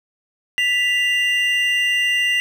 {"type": "tone pair together", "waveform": "triangle", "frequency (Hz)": [1975.5, 2794], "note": ["B6", "F7"], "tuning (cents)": [0, 0], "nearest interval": "tritone", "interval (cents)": 600, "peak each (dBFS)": -17, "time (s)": [0.58, 2.4], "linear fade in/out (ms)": 0, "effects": []}